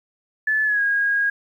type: tone with pitch glide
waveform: sine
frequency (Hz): 1734 to 1636.7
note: A6 to G#6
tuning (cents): -26 to -26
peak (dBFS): -17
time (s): 0.47-1.3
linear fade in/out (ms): 5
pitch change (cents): -100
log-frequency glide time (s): 0.64-0.82
effects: 9-bit